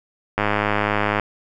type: click train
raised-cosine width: 0.5 ms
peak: -4 dBFS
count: 86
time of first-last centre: 0.38-1.197 s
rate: 104 Hz
effects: none